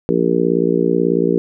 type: harmonic tone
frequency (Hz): 58.27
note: A#1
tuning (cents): 0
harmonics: 3 / 4 / 5 / 6 / 7 / 8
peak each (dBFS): -20 / -23 / -20 / -20 / -18 / -20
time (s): 0.09-1.38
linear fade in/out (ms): 0
effects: none